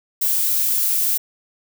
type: noise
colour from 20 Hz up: violet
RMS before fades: -19 dBFS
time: 0.21-1.18 s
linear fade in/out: 10 ms
effects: none